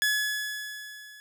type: tone with level ramp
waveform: sawtooth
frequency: 1700 Hz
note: G#6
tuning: 40 cents sharp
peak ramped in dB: -18 to -43 dBFS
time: 0.02-1.2 s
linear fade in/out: 0 ms
effects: none